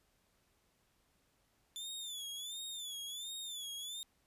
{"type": "tone with vibrato", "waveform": "sawtooth", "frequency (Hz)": 3500, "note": "A7", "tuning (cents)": -10, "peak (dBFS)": -39, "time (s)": [1.76, 4.03], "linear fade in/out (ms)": 0, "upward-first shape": "sine", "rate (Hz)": 1.4, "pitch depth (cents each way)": 110, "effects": ["pink hiss -75 dBFS RMS until 4.26 s", "resampled to 32000 Hz"]}